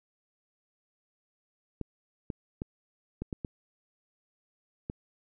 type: clicks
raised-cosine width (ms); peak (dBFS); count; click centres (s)
3; -21; 7; 1.813 / 2.302 / 2.619 / 3.22 / 3.328 / 3.448 / 4.899
effects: none